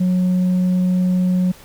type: tone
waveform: sine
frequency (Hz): 182.4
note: F#3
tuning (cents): -24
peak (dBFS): -11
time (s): 0-1.52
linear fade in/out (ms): 10
effects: tanh soft clip ceiling -13 dBFS + pink hiss -44 dBFS RMS until 1.64 s